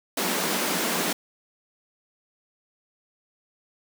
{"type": "high-pass noise", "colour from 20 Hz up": "pink", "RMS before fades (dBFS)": -26, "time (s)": [0.17, 1.13], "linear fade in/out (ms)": 5, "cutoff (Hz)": 170, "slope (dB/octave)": 96, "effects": []}